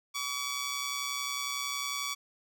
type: tone with amplitude modulation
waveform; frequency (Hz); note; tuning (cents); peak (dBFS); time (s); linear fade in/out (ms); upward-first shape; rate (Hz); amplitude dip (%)
10% pulse; 1139; C#6; +47; -22; 0.14-2.15; 20; sine; 131; 45
effects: none